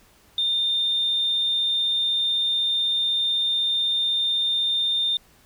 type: tone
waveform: sine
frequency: 3618 Hz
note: A7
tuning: 48 cents sharp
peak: -19 dBFS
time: 0.38-5.17 s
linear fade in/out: 2 ms
effects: tanh soft clip ceiling -15 dBFS + pink hiss -56 dBFS RMS until 5.45 s